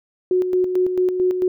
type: tone with tremolo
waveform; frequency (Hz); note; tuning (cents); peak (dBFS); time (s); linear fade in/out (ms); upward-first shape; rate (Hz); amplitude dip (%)
sine; 366.2; F#4; -18; -14; 0.31-1.48; 2; square; 4.5; 50
effects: none